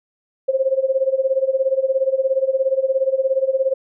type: tone with tremolo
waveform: sine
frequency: 531 Hz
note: C5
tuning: 25 cents sharp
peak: -12 dBFS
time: 0.48-3.74 s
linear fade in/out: 10 ms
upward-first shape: sine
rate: 17 Hz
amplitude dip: 85%
effects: none